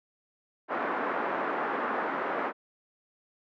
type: band-pass noise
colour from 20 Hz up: white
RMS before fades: -31 dBFS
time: 0.68-2.53 s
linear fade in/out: 50 ms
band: 240 to 1500 Hz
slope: 24 dB/octave
effects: none